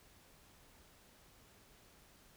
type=silence; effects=pink hiss -64 dBFS RMS until 2.36 s